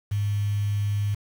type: tone with quantisation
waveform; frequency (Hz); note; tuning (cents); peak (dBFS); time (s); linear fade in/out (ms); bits
sine; 102.6; G#2; -21; -22; 0.11-1.15; 10; 7
effects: none